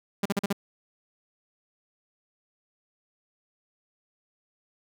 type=tone bursts; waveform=sawtooth; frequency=200 Hz; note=G3; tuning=35 cents sharp; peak=-19 dBFS; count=5; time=0.23-0.528 s; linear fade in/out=5 ms; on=26 ms; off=42 ms; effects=none